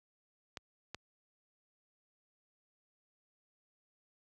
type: clicks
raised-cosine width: 0.2 ms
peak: -24 dBFS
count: 2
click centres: 0.572 / 0.946 s
effects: high-pass 60 Hz 12 dB/octave